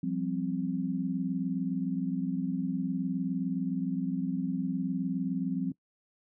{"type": "chord", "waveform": "sine", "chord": "F suspended second", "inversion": "none", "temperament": "equal with one note detuned", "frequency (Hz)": [174.61, 194.08, 261.6], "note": ["F3", "G3", "C4"], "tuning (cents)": [0, -17, 0], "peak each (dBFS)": [-33, -34, -32], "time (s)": [0.03, 5.72], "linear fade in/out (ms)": 5, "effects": ["noise-tail reverb RT60 0.1 s tail -19 dB re dry"]}